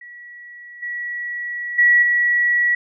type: tone with level steps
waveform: sine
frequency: 1932 Hz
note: B6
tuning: 39 cents flat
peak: -36 / -24 / -10 / -14 dBFS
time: 0.01-2.75 s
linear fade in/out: 5 ms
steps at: 0.82 / 1.78 / 2.02 s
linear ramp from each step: 10 ms
effects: none